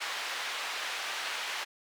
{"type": "band-pass noise", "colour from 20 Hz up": "white", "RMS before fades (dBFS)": -36, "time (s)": [0, 1.65], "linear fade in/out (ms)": 20, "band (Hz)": [790, 3200], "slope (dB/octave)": 12, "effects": []}